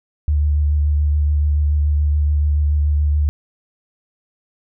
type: tone with vibrato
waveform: sine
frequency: 74 Hz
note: D2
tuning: 14 cents sharp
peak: -13 dBFS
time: 0.28-3.29 s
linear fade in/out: 0 ms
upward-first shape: triangle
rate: 7 Hz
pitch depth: 25 cents each way
effects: none